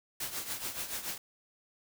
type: noise with tremolo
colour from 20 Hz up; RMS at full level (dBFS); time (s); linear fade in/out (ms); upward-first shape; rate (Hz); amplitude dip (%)
white; -35; 0.2-1.18; 5; triangle; 7; 75
effects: none